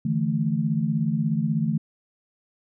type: chord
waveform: sine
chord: D suspended second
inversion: none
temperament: equal with one note detuned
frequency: 148.37 / 164.81 / 220 Hz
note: D3 / E3 / A3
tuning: +18 / 0 / 0 cents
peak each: -26 / -25 / -25 dBFS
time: 0.05-1.78 s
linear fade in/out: 5 ms
effects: none